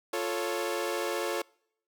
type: chord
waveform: sawtooth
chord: F augmented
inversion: none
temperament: equal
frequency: 349.2 / 440 / 554.4 Hz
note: F4 / A4 / C#5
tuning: 0 / 0 / 0 cents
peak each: -30 dBFS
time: 0.13-1.42 s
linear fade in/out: 5 ms
effects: noise-tail reverb RT60 0.7 s tail -26 dB re dry